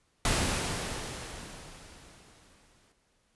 pink noise with exponential decay, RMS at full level -26 dBFS, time 0.25-2.92 s, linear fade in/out 2 ms, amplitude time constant 580 ms, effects pink hiss -71 dBFS RMS until 3.35 s + resampled to 24000 Hz

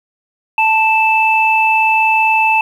sine tone pair together, 881.9 / 2637 Hz, A5 / E7, +4 / 0 cents, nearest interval octave + perfect fifth, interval 1896 cents, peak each -12 dBFS, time 0.58-2.61 s, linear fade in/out 2 ms, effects 7-bit

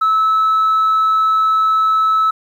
sine tone, 1302 Hz, E6, 22 cents flat, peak -9 dBFS, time 0.01-2.31 s, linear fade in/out 10 ms, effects tanh soft clip ceiling -9 dBFS + 8-bit

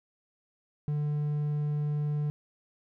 triangle tone, 148.2 Hz, D3, 16 cents sharp, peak -25 dBFS, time 0.88-2.3 s, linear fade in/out 0 ms, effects none

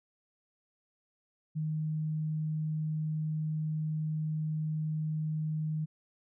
sine tone, 155.3 Hz, D#3, 3 cents flat, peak -30 dBFS, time 1.55-5.86 s, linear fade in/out 20 ms, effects none

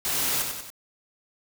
white noise with echo, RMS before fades -27 dBFS, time 0.05-0.42 s, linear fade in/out 0 ms, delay 94 ms, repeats 3, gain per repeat -5 dB, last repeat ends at 0.702 s, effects none

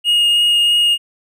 triangle tone with vibrato, 2859 Hz, F7, 40 cents sharp, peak -9 dBFS, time 0.04-0.98 s, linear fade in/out 50 ms, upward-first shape triangle, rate 3.1 Hz, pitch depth 9 cents each way, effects none

